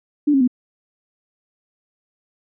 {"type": "tone with pitch steps", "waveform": "sine", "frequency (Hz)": [293.7, 270.9, 249.8], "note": ["D4", "C#4", "B3"], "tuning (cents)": [0, -40, 20], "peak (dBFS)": -12, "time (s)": [0.27, 0.477], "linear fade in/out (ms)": 10, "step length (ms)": 69, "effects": []}